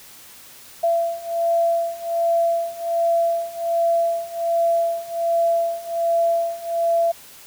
sine beating tone pair, 674 / 675.3 Hz, E5 / E5, +38 / +42 cents, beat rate 1.3 Hz, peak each -22 / -20 dBFS, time 0.83-7.12 s, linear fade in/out 10 ms, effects white hiss -44 dBFS RMS until 7.46 s

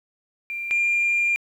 sine tone pair in turn, 2379 / 2396 Hz, D7 / D7, +22 / +34 cents, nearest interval unison, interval 12 cents, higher second, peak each -27 / -17 dBFS, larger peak second, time 0.5-0.71 / 0.71-1.36 s, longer second, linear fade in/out 0 ms, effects tanh soft clip ceiling -15 dBFS + 9-bit

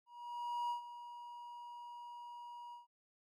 triangle tone with ADSR envelope, 958 Hz, A#5, 47 cents sharp, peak -33 dBFS, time 0.06-2.87 s, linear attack 640 ms, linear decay 110 ms, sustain -13 dB, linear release 140 ms, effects none

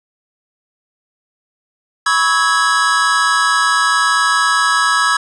square chord, C# minor seventh, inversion third, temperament equal with one note detuned, 987.8 / 1108.7 / 1298.9 / 1661.2 Hz, B5 / C#6 / E6 / G#6, 0 / 0 / -26 / 0 cents, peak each -22 / -19 / -17 / -16 dBFS, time 2.06-5.17 s, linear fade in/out 5 ms, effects resampled to 22050 Hz + 7-bit

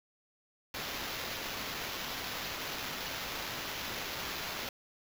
white noise with sample-and-hold, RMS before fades -39 dBFS, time 0.74-4.69 s, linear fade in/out 2 ms, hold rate 8820 Hz, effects none

